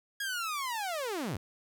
sawtooth linear sweep, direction down, 1661.2 to 73.42 Hz, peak -29 dBFS, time 0.2-1.37 s, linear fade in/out 5 ms, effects none

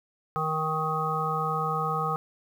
harmonic tone, 157.1 Hz, D#3, 17 cents sharp, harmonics 1 / 3 / 5 / 7 / 8, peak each -32 / -34 / -32 / -33 / -29 dBFS, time 0.36-2.16 s, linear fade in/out 0 ms, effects 9-bit

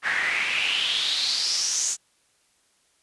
pink noise with band-pass filter sweep, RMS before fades -25 dBFS, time 0.02-1.97 s, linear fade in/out 50 ms, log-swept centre 1700 to 7100 Hz, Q 5.5, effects white hiss -65 dBFS RMS until 3.02 s + resampled to 24000 Hz

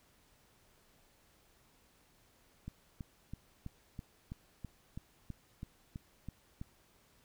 click train, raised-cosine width 5 ms, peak -30 dBFS, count 13, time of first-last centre 2.68-6.614 s, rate 3.05 Hz, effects pink hiss -68 dBFS RMS until 7.24 s

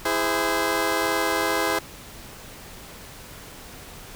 15% pulse chord, E augmented, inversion none, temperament just, 329.6 / 412 / 515 Hz, E4 / G#4 / B#4, 0 / -14 / -28 cents, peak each -20 dBFS, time 0.05-1.79 s, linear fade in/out 5 ms, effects pink hiss -42 dBFS RMS until 4.15 s

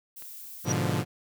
violet noise, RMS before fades -43 dBFS, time 0.16-0.66 s, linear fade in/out 10 ms
click, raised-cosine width 0.3 ms, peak -32 dBFS, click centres 0.223 s
sine tone with exponential growth, 5800 Hz, F#8, 35 cents flat, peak -23 dBFS, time 0.63-0.72 s, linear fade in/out 2 ms, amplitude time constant 19 ms
sawtooth chord, G# diminished seventh, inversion none, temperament equal, 103.83 / 123.47 / 146.83 / 174.61 Hz, G#2 / B2 / D3 / F3, 0 / 0 / 0 / 0 cents, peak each -27 dBFS, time 0.64-1.05 s, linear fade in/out 50 ms
effects none

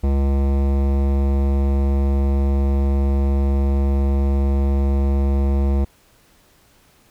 sine tone with hard clipping, 68.9 Hz, C#2, 10 cents flat, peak -17 dBFS, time 0.03-5.85 s, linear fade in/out 10 ms, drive 17 dB, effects pink hiss -55 dBFS RMS until 7.1 s

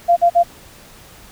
sine tone bursts, 691 Hz, F5, 19 cents flat, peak -8 dBFS, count 3, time 0.08-0.435 s, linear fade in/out 20 ms, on 87 ms, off 47 ms, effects pink hiss -43 dBFS RMS until 1.31 s

